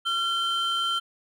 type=tone pair together; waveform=triangle; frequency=1371 / 3114 Hz; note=F6 / G7; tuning=-32 / -12 cents; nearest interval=octave + major second; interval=1420 cents; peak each=-24 / -24 dBFS; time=0.05-1 s; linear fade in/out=20 ms; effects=tanh soft clip ceiling -17 dBFS